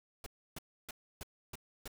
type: noise bursts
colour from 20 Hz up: pink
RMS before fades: -44 dBFS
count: 6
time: 0.24-1.878 s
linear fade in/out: 2 ms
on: 23 ms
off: 300 ms
effects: none